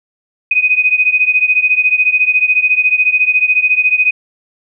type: beating tone pair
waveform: sine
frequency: 2496 / 2510 Hz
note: D#7 / D#7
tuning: +5 / +15 cents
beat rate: 14 Hz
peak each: -11 / -13 dBFS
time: 0.51-4.11 s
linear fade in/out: 5 ms
effects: none